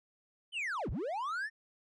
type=linear two-way sweep; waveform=triangle; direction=down then up; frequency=3128 to 31.42 to 1845 Hz; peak=-32 dBFS; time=0.52-1.5 s; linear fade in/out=50 ms; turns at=0.9 s; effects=resampled to 24000 Hz